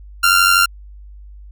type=tone with amplitude modulation; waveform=sawtooth; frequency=1387 Hz; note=F6; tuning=12 cents flat; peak=-4 dBFS; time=0.23-0.66 s; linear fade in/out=10 ms; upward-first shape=sine; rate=92.3 Hz; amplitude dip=55%; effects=added 50 Hz sine -35 dBFS peak until 1.51 s